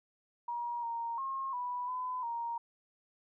sine tone with pitch steps, 952 / 930 / 1075 / 984 / 1008 / 935 Hz, A#5 / A#5 / C6 / B5 / B5 / A#5, +36 / -4 / +47 / -7 / +35 / +5 cents, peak -34 dBFS, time 0.48-2.58 s, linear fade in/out 5 ms, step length 350 ms, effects none

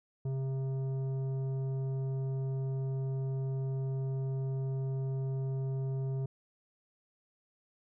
triangle tone with tanh clipping, 133.7 Hz, C3, 38 cents sharp, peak -33 dBFS, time 0.25-6.26 s, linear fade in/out 5 ms, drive 14 dB, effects none

